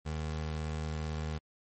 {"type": "tone", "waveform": "25% pulse", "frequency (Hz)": 77.78, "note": "D#2", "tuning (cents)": 0, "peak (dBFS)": -30, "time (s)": [0.05, 1.39], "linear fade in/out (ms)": 20, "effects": ["MP3 32 kbps"]}